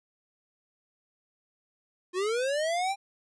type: linear sweep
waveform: square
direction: up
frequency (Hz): 350 to 805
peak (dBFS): -27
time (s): 2.13-2.96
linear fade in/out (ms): 50
effects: resampled to 22050 Hz